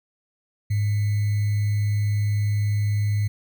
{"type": "tone with sample-and-hold", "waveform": "sine", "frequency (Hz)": 103.83, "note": "G#2", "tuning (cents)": 0, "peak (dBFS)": -19, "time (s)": [0.7, 3.28], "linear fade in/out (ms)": 10, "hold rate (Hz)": 2100, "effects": []}